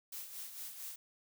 blue noise with tremolo, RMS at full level -44 dBFS, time 0.12-0.96 s, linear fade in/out 5 ms, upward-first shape sine, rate 4.4 Hz, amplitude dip 55%, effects none

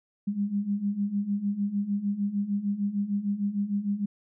sine beating tone pair, 198.5 / 205.1 Hz, G3 / G#3, +22 / -21 cents, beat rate 6.6 Hz, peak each -31 / -27 dBFS, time 0.27-4.06 s, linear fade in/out 10 ms, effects none

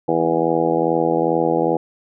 harmonic tone with a mistuned harmonic, 82.41 Hz, E2, in tune, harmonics 2 / 3 / 4 / 5 / 6 / 7 / 8 / 9 / 10, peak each -27 / -28 / -21 / -24 / -20 / -29 / -28 / -25 / -25 dBFS, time 0.08-1.77 s, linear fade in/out 5 ms, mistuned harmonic 2, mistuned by -23 cents, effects none

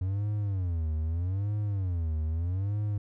triangle tone with vibrato, 90.4 Hz, F#2, 40 cents flat, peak -25 dBFS, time 0.01-2.98 s, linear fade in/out 5 ms, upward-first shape sine, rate 0.8 Hz, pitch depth 260 cents each way, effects none

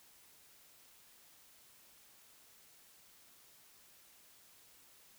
silence, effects white hiss -63 dBFS RMS until 5.18 s

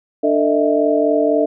sine tone cluster, 296 / 446.6 / 613 / 657 Hz, D4 / A4 / D#5 / E5, +14 / +26 / -26 / -6 cents, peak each -18 dBFS, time 0.23-1.46 s, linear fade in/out 10 ms, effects none

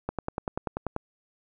click train, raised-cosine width 1 ms, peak -15 dBFS, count 10, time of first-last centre 0.09-0.964 s, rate 10.3 Hz, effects none

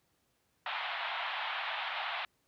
pink band-pass noise, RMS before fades -37 dBFS, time 0.66-2.25 s, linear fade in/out 2 ms, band 700 to 3700 Hz, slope 48 dB/octave, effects pink hiss -75 dBFS RMS until 2.47 s + high-pass 60 Hz 12 dB/octave

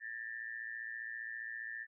sine tone with amplitude modulation, 1774 Hz, A6, 14 cents sharp, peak -37 dBFS, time 0-1.87 s, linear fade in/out 50 ms, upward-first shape sine, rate 115 Hz, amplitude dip 85%, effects none

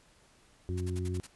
harmonic tone, 90.8 Hz, F#2, 32 cents flat, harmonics 1 / 2 / 3 / 4, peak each -32 / -41 / -43 / -39 dBFS, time 0.69-1.2 s, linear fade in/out 0 ms
white noise bursts, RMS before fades -46 dBFS, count 6, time 0.77-1.271 s, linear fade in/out 10 ms, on 41 ms, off 51 ms
effects pink hiss -63 dBFS RMS until 1.35 s + resampled to 24000 Hz

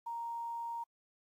sine tone with quantisation, 932.3 Hz, A#5, in tune, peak -37 dBFS, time 0.06-0.84 s, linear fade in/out 10 ms, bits 11, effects AAC 64 kbps

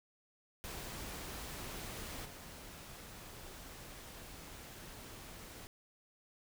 pink noise with level steps, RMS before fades -45 / -51 dBFS, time 0.64-5.67 s, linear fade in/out 0 ms, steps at 2.24 s, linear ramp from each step 20 ms, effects none

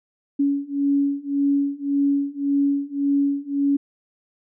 sine beating tone pair, 280.4 / 282.2 Hz, C#4 / C#4, +20 / +31 cents, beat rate 1.8 Hz, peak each -22 / -21 dBFS, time 0.39-3.77 s, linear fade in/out 10 ms, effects none

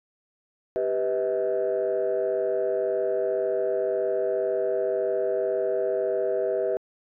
sine chord, G augmented, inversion none, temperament equal with one note detuned, 392 / 493.9 / 638.6 Hz, G4 / B4 / D#5, 0 / 0 / +45 cents, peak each -26 dBFS, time 0.76-6.77 s, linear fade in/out 0 ms, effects tanh soft clip ceiling -17 dBFS

